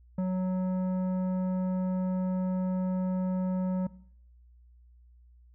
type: tone with tanh clipping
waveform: triangle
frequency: 185 Hz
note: F#3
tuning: in tune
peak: -28 dBFS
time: 0.18-3.87 s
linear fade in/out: 5 ms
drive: 15 dB
effects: noise-tail reverb RT60 0.7 s tail -20 dB re dry + added 60 Hz sine -54 dBFS peak until 5.54 s